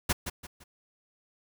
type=noise with echo; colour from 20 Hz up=pink; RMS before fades=-25 dBFS; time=0.09-0.13 s; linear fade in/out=10 ms; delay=170 ms; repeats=3; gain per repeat=-9 dB; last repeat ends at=0.64 s; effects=none